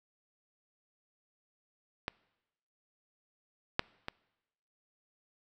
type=clicks; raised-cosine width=0.3 ms; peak=-17 / -10 / -20 dBFS; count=3; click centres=2.081 / 3.794 / 4.084 s; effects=noise-tail reverb RT60 1.0 s tail -24 dB re dry